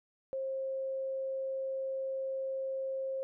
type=tone; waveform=sine; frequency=533 Hz; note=C5; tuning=32 cents sharp; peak=-33 dBFS; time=0.33-3.23 s; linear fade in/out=0 ms; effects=none